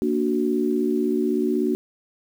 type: chord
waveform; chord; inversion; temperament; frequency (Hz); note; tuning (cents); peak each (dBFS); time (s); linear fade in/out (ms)
sine; Bb augmented; none; equal; 233.1 / 293.7 / 370; Bb3 / D4 / F#4; 0 / 0 / 0; -24 / -24 / -23; 0.02-1.75; 0
effects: 8-bit